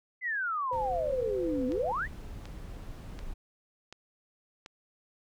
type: exponential two-way sweep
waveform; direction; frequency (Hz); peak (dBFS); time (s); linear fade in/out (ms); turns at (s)
sine; down then up; 2069 to 245.8 to 2069; -29; 0.21-2.08; 50; 1.67
type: tone with pitch glide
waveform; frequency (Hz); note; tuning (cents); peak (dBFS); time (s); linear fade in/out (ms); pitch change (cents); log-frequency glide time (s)
sine; 516 to 503.3; C5 to B4; -24 to +33; -33; 0.71-1.92; 5; -43; 1.09-1.51
type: noise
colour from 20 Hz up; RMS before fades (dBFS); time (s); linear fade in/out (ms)
brown; -42; 0.72-3.34; 10
type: click train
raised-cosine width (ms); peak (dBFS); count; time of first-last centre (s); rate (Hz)
0.2; -28; 5; 1.72-4.661; 1.36
effects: none